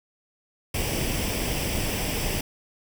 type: noise with comb filter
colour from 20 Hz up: pink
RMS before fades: -27 dBFS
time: 0.74-2.41 s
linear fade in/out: 5 ms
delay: 0.37 ms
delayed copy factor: +0.6
effects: none